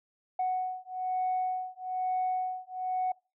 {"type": "beating tone pair", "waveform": "sine", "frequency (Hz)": [740, 741.1], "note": ["F#5", "F#5"], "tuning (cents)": [0, 3], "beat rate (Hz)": 1.1, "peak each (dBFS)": -31, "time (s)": [0.39, 3.12], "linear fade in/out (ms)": 5, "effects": ["noise-tail reverb RT60 0.3 s tail -25 dB re dry", "tanh soft clip ceiling -23 dBFS"]}